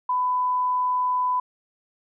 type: tone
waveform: sine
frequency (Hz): 1000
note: B5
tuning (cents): +21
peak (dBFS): -20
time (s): 0.09-1.4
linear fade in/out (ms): 5
effects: none